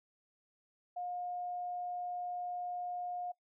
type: tone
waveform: sine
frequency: 714 Hz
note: F5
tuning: 38 cents sharp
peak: -37 dBFS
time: 0.96-3.32 s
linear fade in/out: 10 ms
effects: noise-tail reverb RT60 0.1 s tail -21 dB re dry